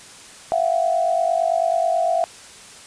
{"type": "tone cluster", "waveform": "sine", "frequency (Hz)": [664, 713, 763], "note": ["E5", "F5", "G5"], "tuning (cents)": [12, 36, -47], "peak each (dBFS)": [-19, -21, -27], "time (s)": [0.52, 2.24], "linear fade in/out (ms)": 0, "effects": ["white hiss -42 dBFS RMS until 2.86 s", "resampled to 22050 Hz"]}